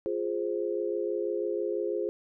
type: chord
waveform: sine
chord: F minor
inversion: none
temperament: equal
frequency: 349.2 / 415.3 / 523.3 Hz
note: F4 / Ab4 / C5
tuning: 0 / 0 / 0 cents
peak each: -32 / -31 / -34 dBFS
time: 0.06-2.09 s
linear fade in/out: 0 ms
effects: none